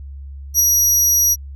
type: tone with ADSR envelope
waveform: 30% pulse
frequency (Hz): 5780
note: F#8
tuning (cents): -41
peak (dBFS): -5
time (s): 0.54-1.36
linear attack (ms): 55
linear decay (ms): 10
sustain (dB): -3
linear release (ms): 36
effects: added 69 Hz sine -30 dBFS peak until 1.55 s